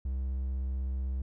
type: tone with vibrato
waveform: triangle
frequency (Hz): 65.41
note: C2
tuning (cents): 0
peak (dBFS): -28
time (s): 0.05-1.22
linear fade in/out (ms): 5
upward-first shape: sine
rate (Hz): 16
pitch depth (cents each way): 14
effects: none